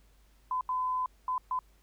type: tone bursts at uneven times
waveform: sine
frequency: 1014 Hz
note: B5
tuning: 45 cents sharp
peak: -28 dBFS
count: 4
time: 0.51-0.61 / 0.69-1.06 / 1.28-1.38 / 1.51-1.59 s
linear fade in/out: 2 ms
effects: added 50 Hz sine -60 dBFS peak until 1.82 s + pink hiss -68 dBFS RMS until 1.82 s